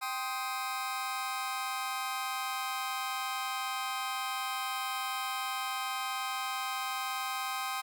sawtooth chord, C minor, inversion second, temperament just, 784.9 / 1046.5 / 1255.8 Hz, G5 / C6 / Eb6, +2 / 0 / +16 cents, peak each -34 dBFS, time 0.01-7.82 s, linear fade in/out 20 ms, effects none

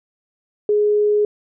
sine tone, 417.6 Hz, G#4, 10 cents sharp, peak -13 dBFS, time 0.69-1.25 s, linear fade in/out 2 ms, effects none

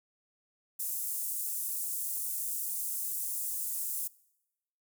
pink high-pass noise, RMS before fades -35 dBFS, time 0.79-4.08 s, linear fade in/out 10 ms, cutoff 8700 Hz, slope 24 dB/octave, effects noise-tail reverb RT60 0.9 s tail -23 dB re dry

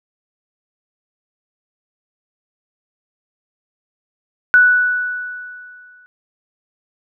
sine tone with exponential decay, 1480 Hz, F#6, in tune, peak -5 dBFS, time 4.54-6.06 s, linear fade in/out 0 ms, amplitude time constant 330 ms, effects none

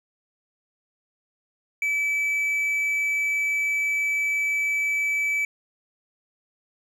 triangle tone, 2303 Hz, D7, 34 cents flat, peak -20 dBFS, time 1.82-5.45 s, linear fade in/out 2 ms, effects none

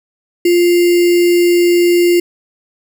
sine tone with sample-and-hold, 349.2 Hz, F4, in tune, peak -7 dBFS, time 0.45-2.2 s, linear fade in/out 5 ms, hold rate 2450 Hz, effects none

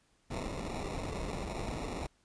pink noise with sample-and-hold, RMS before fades -38 dBFS, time 0.3-2.07 s, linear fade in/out 10 ms, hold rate 1575 Hz, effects pink hiss -71 dBFS RMS until 2.24 s + resampled to 22050 Hz

